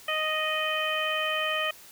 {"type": "harmonic tone with a mistuned harmonic", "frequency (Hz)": 622.3, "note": "D#5", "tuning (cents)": 0, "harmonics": [1, 2, 3, 4, 5], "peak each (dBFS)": [-32, -32, -32, -32, -32], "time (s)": [0.08, 1.71], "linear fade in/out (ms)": 5, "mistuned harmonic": 5, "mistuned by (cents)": -26, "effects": ["white hiss -50 dBFS RMS until 1.91 s"]}